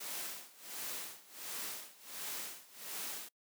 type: noise with tremolo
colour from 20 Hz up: white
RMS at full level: -41 dBFS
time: 0-3.29 s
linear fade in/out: 10 ms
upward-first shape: sine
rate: 1.4 Hz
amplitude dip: 90%
effects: noise-tail reverb RT60 0.1 s tail -23 dB re dry + high-pass 200 Hz 12 dB/octave